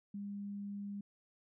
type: tone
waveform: sine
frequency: 201.9 Hz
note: G#3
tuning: 49 cents flat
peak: -40 dBFS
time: 0.14-1.01 s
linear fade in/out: 5 ms
effects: none